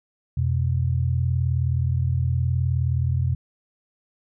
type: tone pair together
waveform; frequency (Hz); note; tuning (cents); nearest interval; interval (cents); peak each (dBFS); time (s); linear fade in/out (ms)
sine; 87.31 / 126.51; F2 / B2; 0 / +42; tritone; 642; -22; 0.37-3.35; 5
effects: none